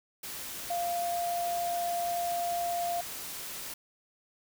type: tone in noise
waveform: sine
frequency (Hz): 695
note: F5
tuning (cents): -9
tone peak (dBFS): -29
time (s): 0.7-3.01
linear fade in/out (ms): 5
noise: white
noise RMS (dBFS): -40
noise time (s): 0.23-3.74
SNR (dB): +8
effects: none